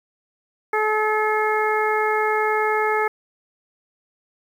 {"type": "harmonic tone", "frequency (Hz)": 429.7, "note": "A4", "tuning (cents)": -41, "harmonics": [1, 2, 3, 4, 5], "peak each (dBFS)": [-22, -23, -25, -27, -27], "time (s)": [0.73, 3.08], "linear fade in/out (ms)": 5, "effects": ["8-bit"]}